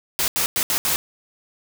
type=noise bursts at uneven times; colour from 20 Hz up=white; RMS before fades=-21 dBFS; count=5; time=0.19-0.28 / 0.36-0.46 / 0.56-0.63 / 0.7-0.78 / 0.85-0.96 s; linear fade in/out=0 ms; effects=none